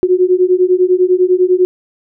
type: beating tone pair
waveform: sine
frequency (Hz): 360 / 370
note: F#4 / F#4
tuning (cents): -47 / 0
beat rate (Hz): 10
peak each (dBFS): -11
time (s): 0.03-1.65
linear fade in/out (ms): 0
effects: none